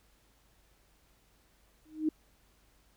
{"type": "tone with exponential growth", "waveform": "sine", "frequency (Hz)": 311.1, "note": "D#4", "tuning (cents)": 0, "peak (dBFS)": -23, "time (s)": [1.85, 2.09], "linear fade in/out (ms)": 5, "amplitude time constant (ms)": 51, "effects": ["added 50 Hz sine -68 dBFS peak until 2.96 s", "pink hiss -68 dBFS RMS until 2.96 s"]}